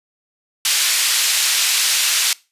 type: band-pass noise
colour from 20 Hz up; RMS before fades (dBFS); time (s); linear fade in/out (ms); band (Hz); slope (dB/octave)
pink; -17; 0.65-2.33; 2; 2800 to 11000; 12
effects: noise-tail reverb RT60 0.3 s tail -23 dB re dry + resampled to 32000 Hz